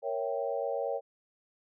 sine chord, A# diminished seventh, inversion none, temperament equal, 466.2 / 554.4 / 659.3 / 784 Hz, A#4 / C#5 / E5 / G5, 0 / 0 / 0 / 0 cents, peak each -35 / -33 / -38 / -38 dBFS, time 0.02-1.01 s, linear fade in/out 50 ms, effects none

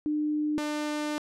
sine / sawtooth tone pair in turn, 301.1 / 299.4 Hz, D4 / D4, +43 / +33 cents, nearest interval unison, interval 10 cents, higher first, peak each -25 dBFS, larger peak neither, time 0.06-0.58 / 0.58-1.18 s, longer second, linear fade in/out 0 ms, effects low-pass 9000 Hz 12 dB/octave

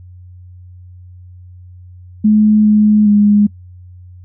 sine tone with pitch steps, 213.1 / 211.5 / 206.6 Hz, G#3 / G#3 / G#3, +45 / +32 / -9 cents, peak -6 dBFS, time 2.24-3.47 s, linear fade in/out 10 ms, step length 410 ms, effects noise-tail reverb RT60 0.1 s tail -23 dB re dry + added 90 Hz sine -34 dBFS peak until 4.24 s

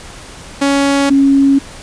sawtooth / sine tone pair in turn, 279 / 275.5 Hz, C#4 / C#4, +11 / -11 cents, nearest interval unison, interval 22 cents, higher first, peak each -6 dBFS, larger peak neither, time 0.61-1.1 / 1.1-1.59 s, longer neither, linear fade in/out 10 ms, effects pink hiss -33 dBFS RMS until 1.82 s + resampled to 22050 Hz

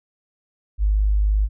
sine tone, 51.3 Hz, G#1, 21 cents flat, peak -15 dBFS, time 0.78-1.49 s, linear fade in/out 50 ms, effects none

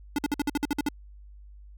square tone bursts, 290 Hz, D4, 22 cents flat, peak -24 dBFS, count 10, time 0.16-0.887 s, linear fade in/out 2 ms, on 25 ms, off 53 ms, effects added 50 Hz sine -45 dBFS peak until 1.77 s

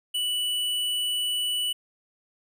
sine tone with hard clipping, 2960 Hz, F#7, in tune, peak -26 dBFS, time 0.14-1.73 s, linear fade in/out 10 ms, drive 12 dB, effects none

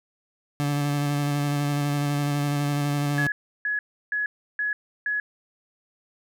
30% pulse tone with vibrato, 144.5 Hz, D3, 28 cents flat, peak -20 dBFS, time 0.6-3.27 s, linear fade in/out 0 ms, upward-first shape square, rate 12 Hz, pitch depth 14 cents each way
sine tone bursts, 1688 Hz, G#6, 28 cents sharp, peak -23 dBFS, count 5, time 3.18-5.2 s, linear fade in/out 2 ms, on 140 ms, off 330 ms
effects none

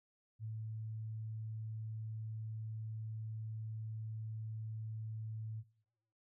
sine tone, 110 Hz, A2, in tune, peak -40 dBFS, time 0.39-5.64 s, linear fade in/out 50 ms, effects noise-tail reverb RT60 1.0 s tail -25 dB re dry

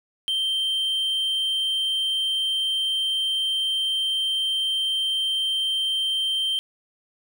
triangle tone, 3136 Hz, G7, in tune, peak -20 dBFS, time 0.28-6.59 s, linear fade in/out 0 ms, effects none

